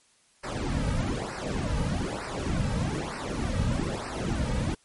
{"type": "noise with flanger", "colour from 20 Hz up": "brown", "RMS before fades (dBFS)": -29, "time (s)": [0.43, 4.75], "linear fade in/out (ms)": 10, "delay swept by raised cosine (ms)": [0.29, 2.89], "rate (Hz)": 1.1, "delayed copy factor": -0.95, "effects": ["white hiss -63 dBFS RMS until 4.84 s", "MP3 48 kbps"]}